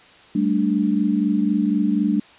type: chord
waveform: sine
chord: G suspended second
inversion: none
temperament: equal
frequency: 196 / 220 / 293.7 Hz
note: G3 / A3 / D4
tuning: 0 / 0 / 0 cents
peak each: -21 dBFS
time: 0.35-2.2 s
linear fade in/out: 5 ms
effects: white hiss -48 dBFS RMS until 2.38 s + resampled to 8000 Hz